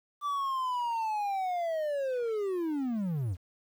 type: linear sweep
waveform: triangle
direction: down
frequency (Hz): 1174.7 to 78.8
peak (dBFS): -27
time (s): 0.21-3.37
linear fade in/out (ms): 50
effects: 10-bit